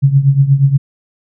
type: tone with tremolo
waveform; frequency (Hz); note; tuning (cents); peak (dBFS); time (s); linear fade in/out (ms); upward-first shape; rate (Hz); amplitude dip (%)
sine; 138.1; C#3; -6; -3; 0.02-0.78; 20; triangle; 8.4; 85
effects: none